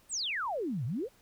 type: exponential two-way sweep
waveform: sine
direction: down then up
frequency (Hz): 9020 to 108.8 to 589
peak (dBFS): -31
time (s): 0.09-1.09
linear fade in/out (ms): 50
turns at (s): 0.85
effects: pink hiss -64 dBFS RMS until 1.21 s